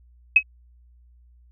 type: tone with exponential decay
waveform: sine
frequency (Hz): 2554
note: D#7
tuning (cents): +45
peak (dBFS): -6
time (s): 0.36-0.43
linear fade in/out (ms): 5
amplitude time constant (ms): 15
effects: added 60 Hz sine -51 dBFS peak until 1.51 s